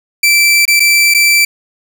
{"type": "tone with dropouts", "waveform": "sawtooth", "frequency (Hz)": 2334, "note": "D7", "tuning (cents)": -11, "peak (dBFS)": -3, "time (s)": [0.23, 1.45], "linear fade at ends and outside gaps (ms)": 5, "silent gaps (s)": [[0.654, 0.678], [0.797, 0.802], [1.14, 1.146]], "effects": []}